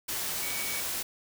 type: tone in noise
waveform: sine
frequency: 2260 Hz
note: C#7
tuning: 33 cents sharp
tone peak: -38 dBFS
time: 0.42-0.81 s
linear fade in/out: 10 ms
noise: white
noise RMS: -33 dBFS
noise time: 0.08-1.03 s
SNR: -8 dB
effects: none